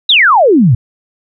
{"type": "exponential sweep", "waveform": "sine", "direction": "down", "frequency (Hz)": [4000, 106.5], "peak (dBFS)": -4, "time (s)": [0.09, 0.75], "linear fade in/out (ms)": 5, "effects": []}